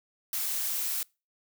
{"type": "noise", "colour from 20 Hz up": "blue", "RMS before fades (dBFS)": -31, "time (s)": [0.33, 1.03], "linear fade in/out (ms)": 2, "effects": ["noise-tail reverb RT60 0.3 s tail -26 dB re dry"]}